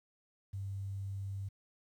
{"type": "tone with quantisation", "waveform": "sine", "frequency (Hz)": 98, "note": "G2", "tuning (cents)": 0, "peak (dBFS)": -37, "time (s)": [0.53, 1.49], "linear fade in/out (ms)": 10, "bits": 11, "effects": []}